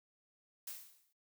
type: noise with exponential decay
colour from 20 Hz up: blue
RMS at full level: -42 dBFS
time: 0.67-1.13 s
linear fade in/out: 5 ms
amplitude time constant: 100 ms
effects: noise-tail reverb RT60 0.1 s tail -19 dB re dry